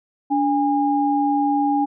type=tone pair together; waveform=sine; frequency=288.5 / 816 Hz; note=D4 / G#5; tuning=-31 / -31 cents; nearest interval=octave + tritone; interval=1800 cents; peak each=-19 dBFS; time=0.3-1.86 s; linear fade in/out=20 ms; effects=none